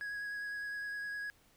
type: tone with vibrato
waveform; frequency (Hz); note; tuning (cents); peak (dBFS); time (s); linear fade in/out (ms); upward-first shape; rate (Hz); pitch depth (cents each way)
triangle; 1661.2; G#6; 0; -36; 0.01-1.3; 0; sine; 9.8; 13
effects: pink hiss -67 dBFS RMS until 1.56 s